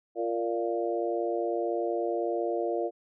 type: harmonic tone with a mistuned harmonic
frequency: 115.9 Hz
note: A#2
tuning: 10 cents flat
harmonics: 3 / 4 / 5 / 6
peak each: -31 / -32 / -33 / -34 dBFS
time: 0.15-2.91 s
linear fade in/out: 50 ms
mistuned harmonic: 5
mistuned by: +17 cents
effects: none